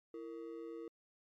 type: ring-modulated tone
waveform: triangle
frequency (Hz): 397.4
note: G4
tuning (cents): +24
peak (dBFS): -39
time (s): 0.14-0.88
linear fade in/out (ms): 2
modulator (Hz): 64.2
effects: MP3 64 kbps